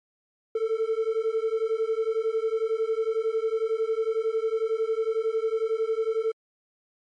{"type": "beating tone pair", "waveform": "triangle", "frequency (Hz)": [440, 451], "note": ["A4", "A4"], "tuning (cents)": [0, 43], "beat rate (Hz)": 11, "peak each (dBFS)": -24, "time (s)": [0.55, 6.32], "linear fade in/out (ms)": 5, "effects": ["tanh soft clip ceiling -15 dBFS", "MP3 48 kbps"]}